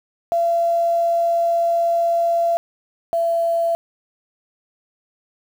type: tone pair in turn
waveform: sine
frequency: 679 / 672.8 Hz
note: F5 / E5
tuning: -49 / +35 cents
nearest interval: unison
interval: 16 cents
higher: first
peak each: -15 / -16 dBFS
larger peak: first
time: 0.32-2.57 / 3.13-3.75 s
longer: first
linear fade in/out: 0 ms
effects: 7-bit